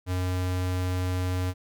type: tone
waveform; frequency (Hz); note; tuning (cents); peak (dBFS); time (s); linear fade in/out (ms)
square; 91.3; F#2; -23; -26; 0.06-1.54; 50
effects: none